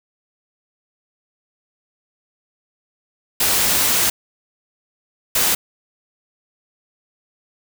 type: noise bursts at uneven times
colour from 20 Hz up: white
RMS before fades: -17 dBFS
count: 2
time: 3.4-4.1 / 5.35-5.55 s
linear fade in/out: 5 ms
effects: none